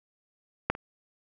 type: clicks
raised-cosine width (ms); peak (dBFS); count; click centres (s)
0.5; -8 / -25; 2; 0.7 / 0.751
effects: none